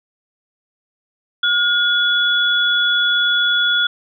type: tone pair together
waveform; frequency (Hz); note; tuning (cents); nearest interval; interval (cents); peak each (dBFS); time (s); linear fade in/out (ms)
sine; 1430 / 3401; F6 / G#7; +41 / +40; octave + minor third; 1499; -16; 1.43-3.87; 5
effects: none